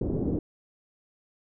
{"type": "low-pass noise", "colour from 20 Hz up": "white", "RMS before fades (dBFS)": -28, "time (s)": [0.01, 0.39], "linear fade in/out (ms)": 5, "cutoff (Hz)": 380, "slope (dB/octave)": 24, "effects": []}